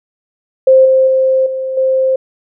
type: tone with level steps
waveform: sine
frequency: 525 Hz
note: C5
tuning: 6 cents sharp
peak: -3 / -6 / -8 / -16 / -9 dBFS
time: 0.67-2.16 s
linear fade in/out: 5 ms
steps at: 0.85 / 1.07 / 1.46 / 1.77 s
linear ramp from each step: 5 ms
effects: none